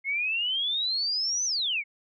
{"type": "exponential two-way sweep", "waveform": "sine", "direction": "up then down", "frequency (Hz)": [2141, 6180, 2141], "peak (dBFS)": -25, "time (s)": [0.04, 1.84], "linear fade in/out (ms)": 50, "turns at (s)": 1.45, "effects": []}